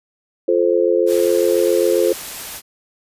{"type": "chord", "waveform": "sine", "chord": "F major", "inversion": "none", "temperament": "just", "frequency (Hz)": [349.2, 436.5, 523.8], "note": ["F4", "A4", "C5"], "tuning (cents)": [0, -14, 2], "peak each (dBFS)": -17, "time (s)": [0.48, 2.13], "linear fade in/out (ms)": 5}
{"type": "noise", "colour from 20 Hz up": "white", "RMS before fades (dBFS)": -30, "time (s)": [1.06, 2.62], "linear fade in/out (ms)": 50}
{"effects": ["resampled to 32000 Hz"]}